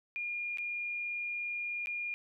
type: tone with dropouts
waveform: sine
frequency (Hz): 2419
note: D#7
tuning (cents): -49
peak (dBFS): -34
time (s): 0.16-2.14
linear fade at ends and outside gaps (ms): 0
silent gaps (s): 0.573-0.584 / 1.859-1.871
effects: none